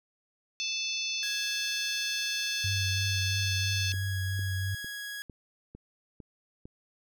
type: harmonic tone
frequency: 876 Hz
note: A5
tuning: 8 cents flat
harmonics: 3 / 4 / 5 / 6 / 7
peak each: -35 / -36 / -37 / -38 / -38 dBFS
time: 0.6-3.92 s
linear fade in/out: 0 ms
type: tone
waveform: sawtooth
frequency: 1661.2 Hz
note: G#6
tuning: in tune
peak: -33 dBFS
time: 1.23-5.22 s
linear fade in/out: 0 ms
type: tone with vibrato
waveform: sine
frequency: 96 Hz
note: G2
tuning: 36 cents flat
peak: -29 dBFS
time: 2.64-4.75 s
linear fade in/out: 5 ms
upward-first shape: triangle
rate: 3 Hz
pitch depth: 38 cents each way
type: click train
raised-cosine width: 3 ms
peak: -32 dBFS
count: 7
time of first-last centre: 3.94-6.655 s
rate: 2.21 Hz
effects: none